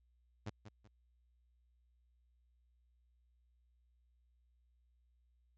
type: tone with echo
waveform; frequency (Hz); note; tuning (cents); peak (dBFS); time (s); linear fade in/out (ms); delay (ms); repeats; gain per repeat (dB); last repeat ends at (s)
sawtooth; 106.1; G#2; +38; -36; 0.46-0.5; 10; 190; 2; -10; 0.88
effects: added 60 Hz sine -70 dBFS peak until 5.57 s + resampled to 16000 Hz